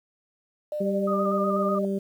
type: tone with pitch glide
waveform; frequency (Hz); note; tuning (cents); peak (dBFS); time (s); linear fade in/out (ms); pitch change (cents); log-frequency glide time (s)
sine; 600 to 604.9; D5 to D#5; +37 to -49; -27; 0.72-1.85; 2; +14; 1.07-1.64
type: harmonic tone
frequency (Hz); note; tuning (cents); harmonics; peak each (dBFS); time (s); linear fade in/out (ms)
196; G3; 0; 1 / 2 / 3; -26 / -29 / -35; 0.8-1.99; 10
type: tone with vibrato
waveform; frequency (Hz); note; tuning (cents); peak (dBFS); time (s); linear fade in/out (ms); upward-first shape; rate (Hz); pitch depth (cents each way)
sine; 1223; D#6; -30; -27; 1.07-1.79; 10; square; 8.1; 33
effects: 9-bit